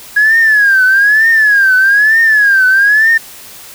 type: tone with vibrato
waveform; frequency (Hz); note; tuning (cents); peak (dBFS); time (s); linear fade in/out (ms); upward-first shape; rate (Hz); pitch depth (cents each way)
sine; 1661.2; G#6; 0; -4; 0.16-3.18; 10; triangle; 1.1; 180
effects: tanh soft clip ceiling -1 dBFS + white hiss -33 dBFS RMS until 3.74 s